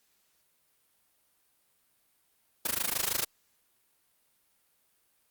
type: noise with amplitude modulation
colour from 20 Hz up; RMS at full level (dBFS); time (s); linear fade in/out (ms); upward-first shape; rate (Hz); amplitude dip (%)
white; -27; 2.65-3.25; 5; sine; 26.2; 90
effects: white hiss -71 dBFS RMS until 5.3 s + Opus 48 kbps